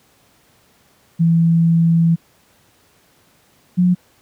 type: tone pair in turn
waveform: sine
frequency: 166.3 / 179.45 Hz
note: E3 / F3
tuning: +16 / +47 cents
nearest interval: minor second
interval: 131 cents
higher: second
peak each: -10 dBFS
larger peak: neither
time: 1.19-2.16 / 3.77-3.95 s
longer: first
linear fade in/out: 20 ms
effects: pink hiss -55 dBFS RMS until 4.21 s + high-pass 80 Hz 12 dB/octave